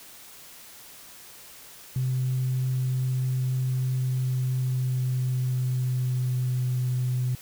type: tone with pitch glide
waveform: sine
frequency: 128.8 to 126.08 Hz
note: C3 to B2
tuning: -27 to +36 cents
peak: -22 dBFS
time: 1.96-7.35 s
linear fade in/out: 2 ms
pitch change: -37 cents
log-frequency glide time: 4.01-6.86 s
effects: tanh soft clip ceiling -19 dBFS + white hiss -47 dBFS RMS until 7.41 s